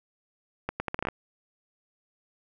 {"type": "accelerating click train", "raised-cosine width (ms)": 0.5, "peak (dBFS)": -14, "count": 9, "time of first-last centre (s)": [0.69, 1.086], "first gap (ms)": 110, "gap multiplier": 0.75, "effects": []}